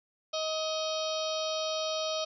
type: harmonic tone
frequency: 630 Hz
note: D#5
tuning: 21 cents sharp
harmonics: 1 / 2 / 4 / 5 / 6 / 7 / 8 / 9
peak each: -32 / -39 / -44 / -40 / -40 / -42 / -43 / -42 dBFS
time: 0.33-2.25 s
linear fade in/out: 10 ms
effects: none